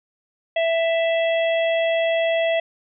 harmonic tone, 661 Hz, E5, 5 cents sharp, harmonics 1 / 3 / 4 / 5, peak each -18 / -28 / -30 / -32 dBFS, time 0.56-2.6 s, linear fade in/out 5 ms, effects none

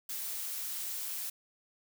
blue noise, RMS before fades -38 dBFS, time 0.09-1.3 s, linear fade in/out 5 ms, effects none

